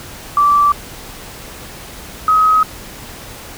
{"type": "tone pair in turn", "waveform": "sine", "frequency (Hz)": [1164, 1268.1], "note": ["D6", "D#6"], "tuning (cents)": [-16, 33], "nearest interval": "minor second", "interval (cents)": 149, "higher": "second", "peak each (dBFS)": -8, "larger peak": "neither", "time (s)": [[0.37, 0.72], [2.28, 2.63]], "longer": "neither", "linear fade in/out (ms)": 2, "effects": ["pink hiss -33 dBFS RMS until 3.57 s"]}